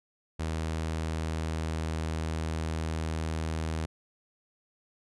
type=tone; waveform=sawtooth; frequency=79.9 Hz; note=D#2; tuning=47 cents sharp; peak=-26 dBFS; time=0.39-3.86 s; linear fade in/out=10 ms; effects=resampled to 24000 Hz